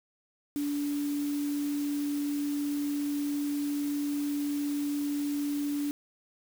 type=tone in noise; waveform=sine; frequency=289.1 Hz; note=D4; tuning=27 cents flat; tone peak=-28 dBFS; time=0.56-5.91 s; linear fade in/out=0 ms; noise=white; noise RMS=-45 dBFS; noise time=0.56-5.91 s; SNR=+14 dB; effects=none